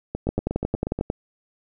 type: two click trains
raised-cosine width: 2 ms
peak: -13 / -9 dBFS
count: 8 / 10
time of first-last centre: 0.15-0.989 / 0.29-1.101 s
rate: 8.34 / 11.1 Hz
effects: none